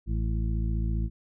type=harmonic tone; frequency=55 Hz; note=A1; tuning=in tune; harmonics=1 / 2 / 3 / 4 / 6; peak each=-26 / -32 / -36 / -38 / -42 dBFS; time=0.06-1.1 s; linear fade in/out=50 ms; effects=none